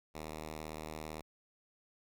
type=tone; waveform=5% pulse; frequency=77.78 Hz; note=D#2; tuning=in tune; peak=-31 dBFS; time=0.14-1.22 s; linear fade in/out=20 ms; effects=none